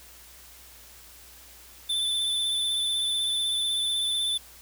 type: tone with vibrato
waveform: square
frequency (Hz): 3520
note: A7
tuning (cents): 0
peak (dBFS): -25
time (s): 1.89-4.38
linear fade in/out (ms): 10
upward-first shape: sine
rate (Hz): 16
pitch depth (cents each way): 25
effects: added 60 Hz sine -56 dBFS peak until 4.61 s + white hiss -50 dBFS RMS until 4.61 s